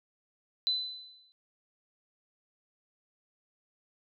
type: tone with exponential decay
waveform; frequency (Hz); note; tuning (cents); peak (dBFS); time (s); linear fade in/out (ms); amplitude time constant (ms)
sine; 4014; B7; +27; -24; 0.67-1.32; 0; 140
effects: none